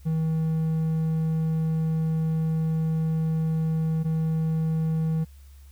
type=tone pair in turn; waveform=triangle; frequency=159.9 / 159.9 Hz; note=D#3 / D#3; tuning=+48 / +48 cents; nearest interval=unison; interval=0 cents; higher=neither; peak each=-20 dBFS; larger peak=neither; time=0.05-4.04 / 4.04-5.25 s; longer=first; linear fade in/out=20 ms; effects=added 69 Hz sine -45 dBFS peak until 5.71 s + white hiss -61 dBFS RMS until 5.71 s